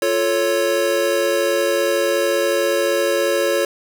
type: chord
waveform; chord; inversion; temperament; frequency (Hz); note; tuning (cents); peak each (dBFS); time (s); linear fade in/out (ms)
square; F augmented; none; equal; 349.2 / 440 / 554.4; F4 / A4 / C#5; 0 / 0 / 0; -23 / -23 / -19; 0.02-3.65; 2
effects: none